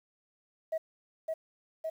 sine tone with echo, 641 Hz, E5, 49 cents flat, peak -27 dBFS, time 0.72-0.78 s, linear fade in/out 10 ms, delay 560 ms, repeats 2, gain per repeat -2 dB, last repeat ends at 1.9 s, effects tanh soft clip ceiling -27 dBFS + 10-bit

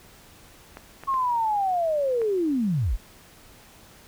clicks, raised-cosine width 0.5 ms, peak -24 dBFS, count 4, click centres 0.771 / 1.036 / 1.141 / 2.217 s
sine linear sweep, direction down, 1100 to 30.87 Hz, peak -21 dBFS, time 1.07-2.97 s, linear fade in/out 20 ms
effects pink hiss -51 dBFS RMS until 4.07 s

